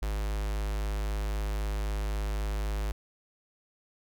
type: tone with notch filter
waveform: square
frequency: 51.91 Hz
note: G#1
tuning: in tune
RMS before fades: -31 dBFS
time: 0.02-2.92 s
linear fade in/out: 5 ms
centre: 200 Hz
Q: 1.1
effects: none